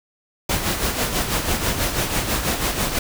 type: noise with tremolo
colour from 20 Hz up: pink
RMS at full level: -20 dBFS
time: 0.49-2.99 s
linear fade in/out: 5 ms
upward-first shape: sine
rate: 6.1 Hz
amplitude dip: 55%
effects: none